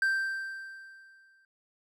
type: tone with exponential decay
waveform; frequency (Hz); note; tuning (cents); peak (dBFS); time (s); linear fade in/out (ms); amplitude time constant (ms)
triangle; 1568; G6; 0; -21; 0.02-1.45; 2; 310
effects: none